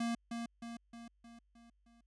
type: tone with echo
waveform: square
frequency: 233.1 Hz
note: A#3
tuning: in tune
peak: -34 dBFS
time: 0-0.15 s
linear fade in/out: 5 ms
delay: 310 ms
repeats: 6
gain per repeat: -5 dB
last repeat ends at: 2.01 s
effects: added 50 Hz sine -70 dBFS peak until 2.06 s + resampled to 22050 Hz